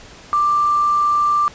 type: tone with quantisation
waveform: sine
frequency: 1181 Hz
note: D6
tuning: 9 cents sharp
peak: -13 dBFS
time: 0.33-1.48 s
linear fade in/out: 0 ms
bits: 6
effects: pink hiss -41 dBFS RMS until 1.54 s + resampled to 16000 Hz